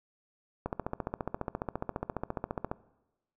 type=click train; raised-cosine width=1 ms; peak=-18 dBFS; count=31; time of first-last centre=0.66-2.715 s; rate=14.6 Hz; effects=noise-tail reverb RT60 1.0 s tail -20 dB re dry